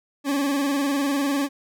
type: tone with vibrato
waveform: 40% pulse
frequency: 280 Hz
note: C#4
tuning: 18 cents sharp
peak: -20 dBFS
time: 0.24-1.49 s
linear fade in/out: 50 ms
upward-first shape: square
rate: 20 Hz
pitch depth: 51 cents each way
effects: none